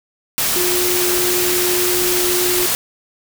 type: tone in noise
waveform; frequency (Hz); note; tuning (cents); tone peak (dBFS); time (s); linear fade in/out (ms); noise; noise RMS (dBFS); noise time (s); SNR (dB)
sine; 358.4; F4; +45; -19; 0.56-2.66; 0; white; -18; 0.38-2.75; -4
effects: none